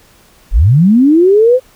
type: linear sweep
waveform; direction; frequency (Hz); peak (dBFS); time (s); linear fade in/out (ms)
sine; up; 30.87 to 523.3; -4; 0.51-1.6; 50
effects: pink hiss -46 dBFS RMS until 1.75 s